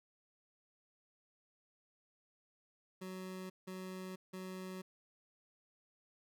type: tone bursts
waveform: 25% pulse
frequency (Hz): 186.3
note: F#3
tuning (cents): +12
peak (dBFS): -40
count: 3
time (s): 3.01-4.82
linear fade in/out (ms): 10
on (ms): 490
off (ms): 170
effects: none